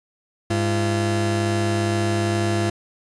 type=tone pair together; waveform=30% pulse; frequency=102.3 / 341.7 Hz; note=G#2 / F4; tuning=-26 / -38 cents; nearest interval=octave + major sixth; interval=2088 cents; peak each=-19 / -20 dBFS; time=0.5-2.7 s; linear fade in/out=5 ms; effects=resampled to 24000 Hz